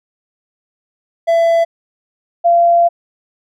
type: tone pair in turn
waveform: triangle / sine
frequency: 669 / 686.6 Hz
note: E5 / F5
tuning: +25 / -30 cents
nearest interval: unison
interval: 45 cents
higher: second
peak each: -7 dBFS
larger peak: neither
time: 1.27-1.65 / 2.44-2.89 s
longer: second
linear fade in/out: 20 ms
effects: none